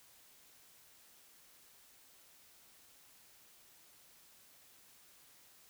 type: silence
effects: white hiss -63 dBFS RMS until 5.69 s